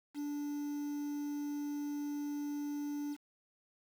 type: tone with quantisation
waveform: triangle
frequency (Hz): 291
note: D4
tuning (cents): -16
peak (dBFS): -34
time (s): 0.14-3.17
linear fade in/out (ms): 50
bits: 9
effects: none